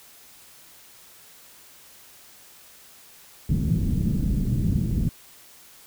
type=low-pass noise; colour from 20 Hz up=white; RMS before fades=-23 dBFS; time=3.49-5.09 s; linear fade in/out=2 ms; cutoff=210 Hz; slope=24 dB/octave; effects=white hiss -50 dBFS RMS until 5.86 s